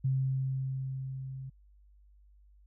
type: tone with level ramp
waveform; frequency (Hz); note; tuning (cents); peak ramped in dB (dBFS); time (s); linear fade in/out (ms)
sine; 132.7; C3; +25; -25 to -39; 0.04-1.5; 10
effects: added 50 Hz sine -57 dBFS peak until 2.66 s